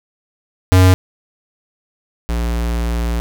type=tone pair in turn; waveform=square; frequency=92.5 / 58.27 Hz; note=F#2 / A#1; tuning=0 / 0 cents; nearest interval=minor sixth; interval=800 cents; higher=first; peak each=-7 / -17 dBFS; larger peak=first; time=0.72-0.94 / 2.29-3.2 s; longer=second; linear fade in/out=0 ms; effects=none